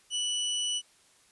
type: tone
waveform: sawtooth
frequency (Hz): 2960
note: F#7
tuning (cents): 0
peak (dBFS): -25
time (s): 0.1-0.82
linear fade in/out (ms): 50
effects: white hiss -62 dBFS RMS until 1.31 s + resampled to 24000 Hz